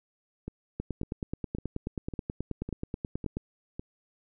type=two click trains; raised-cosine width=3 ms; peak=-19 / -23 dBFS; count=25 / 7; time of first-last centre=0.8-3.37 / 0.48-3.795 s; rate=9.34 / 1.81 Hz; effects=none